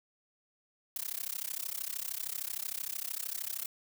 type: noise with amplitude modulation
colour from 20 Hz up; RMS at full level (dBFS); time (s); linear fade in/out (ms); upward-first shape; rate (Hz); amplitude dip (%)
blue; -34; 0.96-3.66; 2; sine; 33.1; 100
effects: none